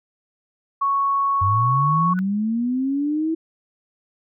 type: tone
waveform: sine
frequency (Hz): 1108.7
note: C#6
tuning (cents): 0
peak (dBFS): -17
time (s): 0.81-2.14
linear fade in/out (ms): 10
type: linear sweep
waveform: sine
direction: up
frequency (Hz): 91.5 to 327.5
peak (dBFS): -19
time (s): 1.41-3.35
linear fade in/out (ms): 10
type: tone with exponential growth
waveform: sine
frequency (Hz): 1480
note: F#6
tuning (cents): 0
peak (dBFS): -25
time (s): 2.1-2.19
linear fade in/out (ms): 0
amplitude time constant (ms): 19
effects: none